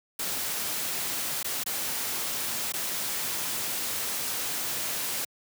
white noise with dropouts, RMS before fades -31 dBFS, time 0.19-5.25 s, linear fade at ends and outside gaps 5 ms, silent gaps 1.43-1.444 / 1.637-1.661 / 2.723-2.736 s, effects high-pass 100 Hz 12 dB/octave

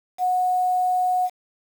sine tone with quantisation, 731 Hz, F#5, 21 cents flat, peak -18 dBFS, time 0.18-1.3 s, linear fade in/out 50 ms, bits 7, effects none

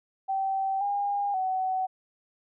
sine tone with pitch steps, 774 / 809 / 752 Hz, G5 / G#5 / F#5, -22 / -46 / +28 cents, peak -25 dBFS, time 0.28-1.87 s, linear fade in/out 20 ms, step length 530 ms, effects none

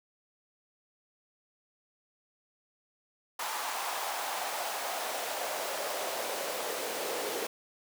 pink noise with high-pass filter sweep, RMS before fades -35 dBFS, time 3.39-7.47 s, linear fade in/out 5 ms, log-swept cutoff 890 to 440 Hz, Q 2.6, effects none

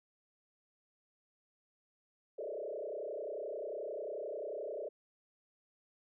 sine tone with frequency modulation, 513 Hz, C5, 34 cents flat, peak -38 dBFS, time 2.38-4.89 s, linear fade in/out 10 ms, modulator 31.3 Hz, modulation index 3.6, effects none

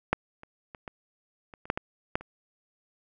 clicks, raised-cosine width 0.5 ms, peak -7 / -30 / -27 / -23 / -30 / -30 / -8 / -15 / -10 / -30 dBFS, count 10, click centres 0.13 / 0.434 / 0.748 / 0.878 / 1.538 / 1.655 / 1.701 / 1.775 / 2.155 / 2.21 s, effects none

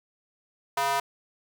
square tone with high-pass filter, 138.59 Hz, C#3, in tune, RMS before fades -26 dBFS, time 0.77-1 s, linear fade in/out 5 ms, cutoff 850 Hz, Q 3, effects 9-bit

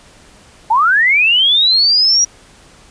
sine linear sweep, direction up, 833 to 5790 Hz, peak -8 dBFS, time 0.7-2.25 s, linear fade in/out 10 ms, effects pink hiss -44 dBFS RMS until 2.9 s + resampled to 22050 Hz

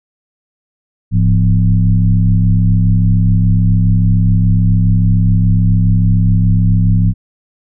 sine tone with frequency modulation, 103 Hz, G#2, 14 cents flat, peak -7 dBFS, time 1.11-7.14 s, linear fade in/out 50 ms, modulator 67 Hz, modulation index 1.1, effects none

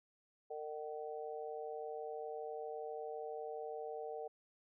harmonic tone, 152.1 Hz, D#3, 39 cents flat, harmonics 3 / 4 / 5, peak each -44 / -48 / -47 dBFS, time 0.5-4.28 s, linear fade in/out 10 ms, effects none

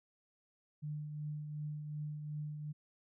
sine tone with tremolo, 150 Hz, D3, 37 cents sharp, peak -37 dBFS, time 0.82-2.73 s, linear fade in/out 20 ms, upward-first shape triangle, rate 2.7 Hz, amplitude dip 45%, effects none

